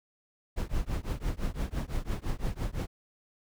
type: noise with tremolo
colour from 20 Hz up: brown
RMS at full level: -28 dBFS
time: 0.56-2.87 s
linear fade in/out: 20 ms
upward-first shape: triangle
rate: 5.9 Hz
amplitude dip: 100%
effects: none